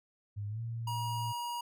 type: tone with pitch glide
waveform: sine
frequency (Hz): 102.8 to 115.39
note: G#2 to A#2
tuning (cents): -17 to -17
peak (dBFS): -35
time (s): 0.36-1.33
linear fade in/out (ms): 20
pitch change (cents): +200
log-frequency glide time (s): 0.48-0.61
type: tone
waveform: square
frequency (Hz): 955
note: A#5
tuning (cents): +42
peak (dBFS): -36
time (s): 0.87-1.61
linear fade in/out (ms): 5
effects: none